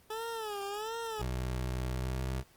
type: tone with vibrato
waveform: 20% pulse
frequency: 428.9 Hz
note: A4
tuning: 44 cents flat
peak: -31 dBFS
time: 0.1-1.22 s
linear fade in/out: 5 ms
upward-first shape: sine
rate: 1.4 Hz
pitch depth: 130 cents each way
type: tone with pitch glide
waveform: 25% pulse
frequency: 62.9 to 64.78 Hz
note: B1 to C2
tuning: +32 to -17 cents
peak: -29 dBFS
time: 1.18-2.44 s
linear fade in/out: 50 ms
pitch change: +51 cents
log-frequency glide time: 1.82-2.31 s
effects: pink hiss -63 dBFS RMS until 2.56 s + Opus 24 kbps